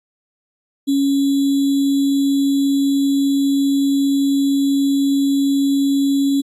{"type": "tone with sample-and-hold", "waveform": "sine", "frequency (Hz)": 277.4, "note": "C#4", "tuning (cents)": 1, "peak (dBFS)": -13, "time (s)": [0.87, 6.42], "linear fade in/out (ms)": 20, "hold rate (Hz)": 3675, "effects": ["AAC 48 kbps"]}